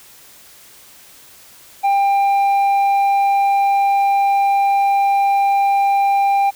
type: tone with tanh clipping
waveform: sine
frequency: 795 Hz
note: G5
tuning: 24 cents sharp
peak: -13 dBFS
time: 1.83-6.51 s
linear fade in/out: 20 ms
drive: 5 dB
effects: white hiss -44 dBFS RMS until 6.55 s